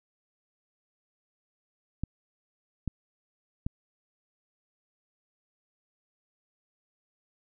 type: clicks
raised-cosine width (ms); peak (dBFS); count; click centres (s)
5; -18; 3; 2.036 / 2.877 / 3.665
effects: none